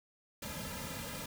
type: noise with comb filter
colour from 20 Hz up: pink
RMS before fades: -42 dBFS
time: 0.42-1.26 s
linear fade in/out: 5 ms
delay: 2.7 ms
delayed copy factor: -0.95
effects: none